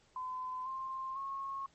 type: tone with pitch steps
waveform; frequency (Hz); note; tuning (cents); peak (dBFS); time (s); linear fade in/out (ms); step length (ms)
sine; 1020 / 1054.8 / 1090.7; C6 / C6 / C#6; -44 / +14 / -28; -37; 0.16-1.66; 2; 500
effects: pink hiss -68 dBFS RMS until 1.74 s + MP3 32 kbps